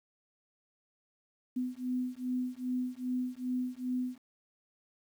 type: beating tone pair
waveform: sine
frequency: 250.4 / 252.9 Hz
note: B3 / B3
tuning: +24 / +41 cents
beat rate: 2.5 Hz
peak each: -35 / -35 dBFS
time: 1.56-4.18 s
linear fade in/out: 10 ms
effects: 10-bit